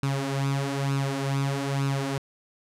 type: tone with flanger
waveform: sawtooth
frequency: 137.9 Hz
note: C#3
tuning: 9 cents flat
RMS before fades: -27 dBFS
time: 0.03-2.18 s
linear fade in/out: 2 ms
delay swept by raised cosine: 0.75 to 6.45 ms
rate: 1.1 Hz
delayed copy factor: +0.65
effects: low-pass 10000 Hz 12 dB/octave